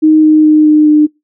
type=tone with pitch steps; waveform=sine; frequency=311.1 / 308.8 / 306.5 / 304.2 / 301.9 Hz; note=D#4 / D#4 / D#4 / D#4 / D4; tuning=0 / -13 / -26 / -39 / +48 cents; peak=-3 dBFS; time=0.02-1.07 s; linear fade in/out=20 ms; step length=210 ms; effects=noise-tail reverb RT60 0.2 s tail -25 dB re dry